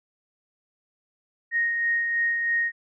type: tone with tremolo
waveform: sine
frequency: 1864.7 Hz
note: A#6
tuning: in tune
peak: -20 dBFS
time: 1.51-2.72 s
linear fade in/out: 50 ms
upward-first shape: sine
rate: 3.1 Hz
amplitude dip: 35%
effects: none